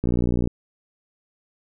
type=click train; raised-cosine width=3 ms; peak=-10 dBFS; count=27; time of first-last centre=0.04-0.474 s; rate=59.9 Hz; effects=none